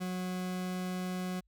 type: tone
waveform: 40% pulse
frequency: 183 Hz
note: F#3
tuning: 19 cents flat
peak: -33 dBFS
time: 0-1.41 s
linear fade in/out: 20 ms
effects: added 50 Hz sine -68 dBFS peak until 1.47 s